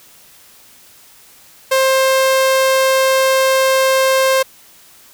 sawtooth tone, 529 Hz, C5, 19 cents sharp, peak -7 dBFS, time 1.71-4.43 s, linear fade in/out 10 ms, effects white hiss -45 dBFS RMS until 5.13 s

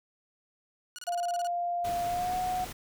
10% pulse tone bursts, 1453 Hz, F#6, 32 cents flat, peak -32 dBFS, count 10, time 0.96-1.471 s, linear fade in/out 0 ms, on 25 ms, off 29 ms
sine tone with pitch glide, 698.5 to 732.8 Hz, F5 to F#5, 0 to -17 cents, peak -28 dBFS, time 1.07-2.65 s, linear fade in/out 10 ms, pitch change +83 cents, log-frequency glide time 2.07-2.35 s
pink noise, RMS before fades -41 dBFS, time 1.84-2.73 s, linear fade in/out 10 ms
effects none

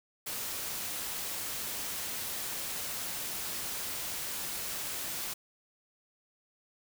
white noise, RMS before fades -37 dBFS, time 0.26-5.34 s, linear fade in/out 10 ms, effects none

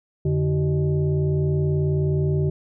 sine tone with frequency modulation, 146.83 Hz, D3, in tune, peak -18 dBFS, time 0.25-2.5 s, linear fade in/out 5 ms, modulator 235 Hz, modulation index 0.91, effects none

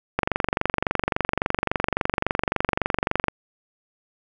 click train, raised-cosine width 0.5 ms, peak -5 dBFS, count 74, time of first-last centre 0.19-3.283 s, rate 23.6 Hz, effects none

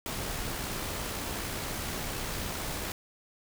pink noise with amplitude modulation, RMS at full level -34 dBFS, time 0.06-2.92 s, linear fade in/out 0 ms, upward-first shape sine, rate 64.2 Hz, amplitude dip 25%, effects none

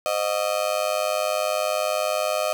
35% pulse tone with amplitude modulation, 620 Hz, D#5, 6 cents flat, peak -16 dBFS, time 0.06-2.53 s, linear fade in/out 0 ms, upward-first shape sine, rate 100 Hz, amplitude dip 95%, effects none

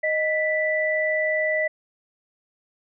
sine tone pair together, 622.3 / 1975.7 Hz, D#5 / B6, 0 / 0 cents, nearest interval octave + minor sixth, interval 2000 cents, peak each -23 dBFS, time 0.03-1.68 s, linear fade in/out 10 ms, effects none

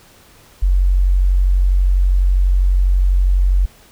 sine tone, 46.1 Hz, F#1, 6 cents flat, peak -10 dBFS, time 0.62-3.66 s, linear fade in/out 10 ms, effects pink hiss -47 dBFS RMS until 3.91 s

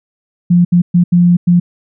sine tone bursts at uneven times, 175.2 Hz, F3, 6 cents sharp, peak -5 dBFS, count 5, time 0.5-0.65 / 0.72-0.82 / 0.94-1.04 / 1.12-1.37 / 1.47-1.6 s, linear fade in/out 10 ms, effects none

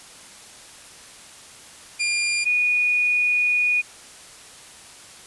sawtooth / sine tone pair in turn, 2400 / 2460 Hz, D7 / D#7, +37 / -20 cents, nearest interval unison, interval 43 cents, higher second, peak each -17 dBFS, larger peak neither, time 1.99-2.45 / 2.45-3.82 s, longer second, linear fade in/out 20 ms, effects white hiss -44 dBFS RMS until 5.26 s + resampled to 24000 Hz

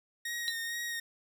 sawtooth tone with vibrato, 1864.7 Hz, A#6, in tune, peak -31 dBFS, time 0.25-1 s, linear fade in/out 5 ms, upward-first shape sine, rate 2.2 Hz, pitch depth 26 cents each way
sine tone with exponential decay, 3951 Hz, B7, in tune, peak -25 dBFS, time 0.48-0.56 s, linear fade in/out 0 ms, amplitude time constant 16 ms
effects none

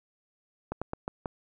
slowing click train, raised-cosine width 1 ms, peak -18 dBFS, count 5, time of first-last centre 0.72-1.258 s, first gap 96 ms, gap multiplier 1.23, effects none

